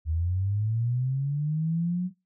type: linear sweep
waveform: sine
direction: up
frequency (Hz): 76.2 to 184.4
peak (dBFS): -24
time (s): 0.05-2.11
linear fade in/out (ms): 50
effects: noise-tail reverb RT60 0.2 s tail -18 dB re dry